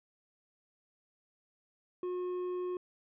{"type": "tone with hard clipping", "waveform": "sine", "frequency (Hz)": 361.2, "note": "F#4", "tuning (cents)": -42, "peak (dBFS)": -35, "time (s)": [2.03, 2.77], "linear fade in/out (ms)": 2, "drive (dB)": 5, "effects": ["resampled to 8000 Hz"]}